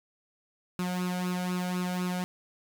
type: tone with flanger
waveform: sawtooth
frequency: 180.6 Hz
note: F#3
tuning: 42 cents flat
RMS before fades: -31 dBFS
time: 0.79-2.24 s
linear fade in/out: 0 ms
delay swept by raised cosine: 0.75 to 1.37 ms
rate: 4 Hz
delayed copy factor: +0.7
effects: none